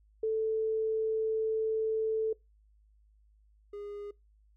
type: tone pair in turn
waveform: sine / triangle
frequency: 440.3 / 410.1 Hz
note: A4 / G#4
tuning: +1 / -22 cents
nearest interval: minor second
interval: 123 cents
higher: first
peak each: -27 / -37 dBFS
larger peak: first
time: 0.23-2.33 / 3.73-4.11 s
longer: first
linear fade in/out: 5 ms
effects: noise-tail reverb RT60 0.2 s tail -23 dB re dry + added 52 Hz sine -61 dBFS peak until 4.56 s